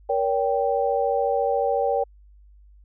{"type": "chord", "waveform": "sine", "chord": "G diminished", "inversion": "first", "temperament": "just", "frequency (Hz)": [470.4, 564.5, 784], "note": ["Bb4", "Db5", "G5"], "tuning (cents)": [16, 31, 0], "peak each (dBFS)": -24, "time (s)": [0.09, 2.04], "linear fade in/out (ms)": 10, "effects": ["added 50 Hz sine -48 dBFS peak until 2.84 s"]}